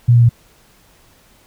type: tone with pitch steps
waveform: sine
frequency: 120 / 118.96 / 117.94 Hz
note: B2 / A#2 / A#2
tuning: -49 / +36 / +21 cents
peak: -6 dBFS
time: 0.08-0.293 s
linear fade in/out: 10 ms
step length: 71 ms
effects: pink hiss -51 dBFS RMS until 1.46 s